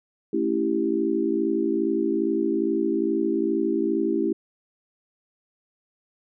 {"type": "chord", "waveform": "sine", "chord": "A dominant seventh", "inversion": "none", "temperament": "equal", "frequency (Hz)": [220, 277.2, 329.6, 392], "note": ["A3", "C#4", "E4", "G4"], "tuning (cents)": [0, 0, 0, 0], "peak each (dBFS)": [-29, -28, -24, -26], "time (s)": [0.33, 4.33], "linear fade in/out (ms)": 5, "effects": []}